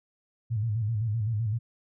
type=tone with vibrato; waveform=sine; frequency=110 Hz; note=A2; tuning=in tune; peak=-25 dBFS; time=0.5-1.59 s; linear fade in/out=20 ms; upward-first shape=square; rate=7.8 Hz; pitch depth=93 cents each way; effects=none